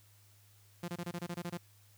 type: tone bursts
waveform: sawtooth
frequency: 173.8 Hz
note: F3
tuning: 8 cents flat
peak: -33 dBFS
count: 10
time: 0.83-1.574 s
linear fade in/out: 5 ms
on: 51 ms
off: 26 ms
effects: added 102 Hz sine -62 dBFS peak until 1.97 s + white hiss -66 dBFS RMS until 1.97 s